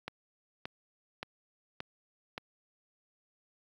click train, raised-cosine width 0.3 ms, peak -21 dBFS, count 5, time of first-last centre 0.08-2.379 s, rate 1.74 Hz, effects high-pass 80 Hz 12 dB/octave + 10-bit

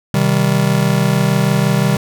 square chord, C minor, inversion none, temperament just, 130.81 / 156.98 / 196.22 Hz, C3 / Eb3 / G3, 0 / +16 / +2 cents, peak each -17 dBFS, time 0.14-1.97 s, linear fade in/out 2 ms, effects none

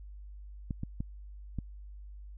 clicks, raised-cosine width 5 ms, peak -22 dBFS, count 4, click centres 0.708 / 0.834 / 1.005 / 1.587 s, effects added 50 Hz sine -44 dBFS peak until 2.37 s

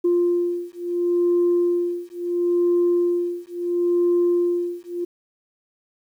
sine beating tone pair, 349.2 / 349.93 Hz, F4 / F4, 0 / +3 cents, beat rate 0.73 Hz, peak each -20 dBFS, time 0.04-5.05 s, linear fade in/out 10 ms, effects tanh soft clip ceiling -12 dBFS + 9-bit

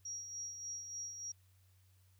sine tone with tremolo, 5680 Hz, F8, 28 cents sharp, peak -40 dBFS, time 0.05-1.32 s, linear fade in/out 5 ms, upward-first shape sine, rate 3.4 Hz, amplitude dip 50%, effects added 93 Hz sine -65 dBFS peak until 2.19 s + white hiss -75 dBFS RMS until 2.19 s

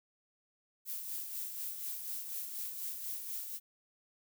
violet noise with tremolo, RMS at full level -39 dBFS, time 0.85-3.6 s, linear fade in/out 50 ms, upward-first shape sine, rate 4.1 Hz, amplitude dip 45%, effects none

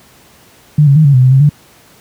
sine tone with pitch steps, 149.6 / 139.1 / 156.3 / 140.9 / 127.2 / 129.1 / 134 / 146.9 Hz, D3 / C#3 / D#3 / C#3 / C3 / C3 / C3 / D3, +32 / +6 / +8 / +29 / -48 / -23 / +42 / +1 cents, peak -3 dBFS, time 0.78-1.492 s, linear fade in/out 5 ms, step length 89 ms, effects pink hiss -44 dBFS RMS until 2 s + high-pass 80 Hz 12 dB/octave

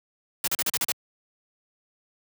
white noise bursts, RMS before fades -25 dBFS, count 7, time 0.44-0.92 s, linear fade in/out 2 ms, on 36 ms, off 38 ms, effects high-pass 100 Hz 12 dB/octave

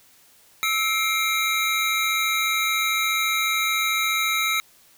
square tone cluster, 1309 / 2130 / 2347 / 3833 Hz, E6 / C7 / D7 / A#7, -13 / +30 / -2 / +47 cents, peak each -27 dBFS, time 0.63-4.6 s, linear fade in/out 0 ms, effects white hiss -55 dBFS RMS until 4.97 s

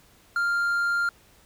triangle tone, 1396.9 Hz, F6, in tune, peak -20 dBFS, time 0.36-1.09 s, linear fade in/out 2 ms, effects pink hiss -57 dBFS RMS until 1.45 s

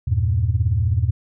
sine chord, E diminished, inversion none, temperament equal with one note detuned, 81.46 / 98 / 116.54 Hz, E2 / G2 / Bb2, -20 / 0 / 0 cents, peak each -20 dBFS, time 0.07-1.11 s, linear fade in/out 10 ms, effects tanh soft clip ceiling -7 dBFS

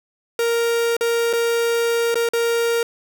45% pulse tone with dropouts, 466.2 Hz, A#4, in tune, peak -17 dBFS, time 0.39-2.83 s, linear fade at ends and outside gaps 2 ms, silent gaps 0.967-1.009 / 1.33-1.334 / 2.144-2.155 / 2.289-2.334 s, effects none

